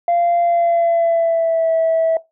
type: tone with pitch glide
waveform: sine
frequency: 691 to 652.2 Hz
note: F5 to E5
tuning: -19 to -19 cents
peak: -11 dBFS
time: 0.08-2.17 s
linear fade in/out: 2 ms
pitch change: -100 cents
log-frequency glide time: 0.41-1.72 s
effects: noise-tail reverb RT60 0.2 s tail -20 dB re dry + tanh soft clip ceiling -10 dBFS